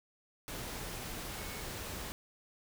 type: tone in noise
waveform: sine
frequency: 2200 Hz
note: C#7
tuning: 14 cents flat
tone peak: -52 dBFS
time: 1.38-1.61 s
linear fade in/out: 0 ms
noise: pink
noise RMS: -42 dBFS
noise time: 0.48-2.12 s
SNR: -13 dB
effects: none